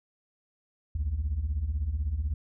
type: beating tone pair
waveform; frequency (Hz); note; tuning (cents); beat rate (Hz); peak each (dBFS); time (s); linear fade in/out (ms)
sine; 61.74 / 77.74; B1 / D#2; 0 / -1; 16; -30 / -27; 0.95-2.34; 5
effects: tanh soft clip ceiling -23 dBFS